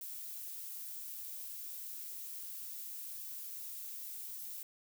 violet noise, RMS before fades -45 dBFS, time 0.01-4.63 s, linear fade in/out 2 ms, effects none

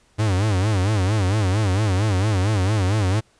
45% pulse tone with vibrato, 100 Hz, G2, 35 cents sharp, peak -17 dBFS, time 0.18-3.21 s, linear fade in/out 20 ms, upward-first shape sine, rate 4.4 Hz, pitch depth 170 cents each way, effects pink hiss -59 dBFS RMS until 3.39 s + resampled to 22050 Hz

